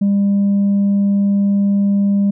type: tone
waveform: sine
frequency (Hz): 200.2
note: G3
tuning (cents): +37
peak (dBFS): -9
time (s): 0.01-2.31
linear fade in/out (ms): 10
effects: tanh soft clip ceiling -10 dBFS